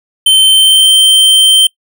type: tone with pitch glide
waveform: square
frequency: 3097 to 3120 Hz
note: G7 to G7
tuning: -22 to -9 cents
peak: -4 dBFS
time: 0.26-1.67 s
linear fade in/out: 5 ms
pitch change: +13 cents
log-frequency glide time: 0.41-0.91 s
effects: noise-tail reverb RT60 0.1 s tail -24 dB re dry